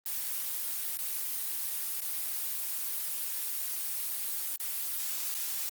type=noise with dropouts; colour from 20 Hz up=blue; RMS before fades=-34 dBFS; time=0.06-5.69 s; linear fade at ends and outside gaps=0 ms; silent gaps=0.972-0.988 / 2.005-2.019 / 4.56-4.6 / 5.342-5.349 s; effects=Opus 32 kbps